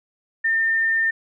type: tone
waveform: sine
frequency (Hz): 1807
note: A6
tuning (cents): +46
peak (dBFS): -17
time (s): 0.44-1.11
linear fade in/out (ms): 10
effects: none